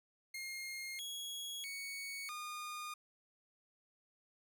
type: tone with pitch steps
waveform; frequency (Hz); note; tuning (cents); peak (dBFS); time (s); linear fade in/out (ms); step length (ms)
sawtooth; 2133 / 3328 / 2228 / 1220; C7 / G#7 / C#7 / D#6; +33 / +3 / +8 / -34; -39; 0.34-2.94; 5; 650
effects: none